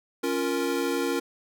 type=chord; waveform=square; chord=Bb minor; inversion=first; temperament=equal; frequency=277.2 / 349.2 / 466.2 Hz; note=Db4 / F4 / Bb4; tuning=0 / 0 / 0 cents; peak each=-30 dBFS; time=0.23-1.2 s; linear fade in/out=10 ms; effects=none